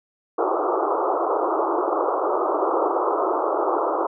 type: band-pass noise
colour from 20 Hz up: pink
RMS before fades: -22 dBFS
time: 0.38-4.07 s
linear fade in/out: 10 ms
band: 320 to 1300 Hz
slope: 96 dB/octave
effects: none